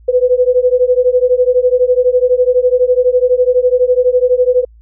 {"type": "beating tone pair", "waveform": "sine", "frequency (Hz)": [493.9, 505.9], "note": ["B4", "B4"], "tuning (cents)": [0, 42], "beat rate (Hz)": 12, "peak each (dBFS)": -11, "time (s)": [0.08, 4.65], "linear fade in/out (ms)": 10, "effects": ["added 56 Hz sine -39 dBFS peak until 4.81 s"]}